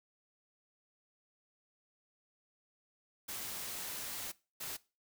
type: noise bursts at uneven times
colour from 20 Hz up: white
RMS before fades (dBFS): -42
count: 2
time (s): 3.28-4.32 / 4.6-4.77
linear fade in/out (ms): 10
effects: noise-tail reverb RT60 0.3 s tail -20 dB re dry